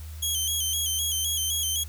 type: tone with vibrato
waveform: 15% pulse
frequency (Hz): 3206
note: G7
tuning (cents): +38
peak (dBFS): -18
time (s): 0.22-1.84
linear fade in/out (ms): 10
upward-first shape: square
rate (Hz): 3.9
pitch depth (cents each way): 56
effects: added 78 Hz sine -36 dBFS peak until 1.88 s + white hiss -50 dBFS RMS until 1.88 s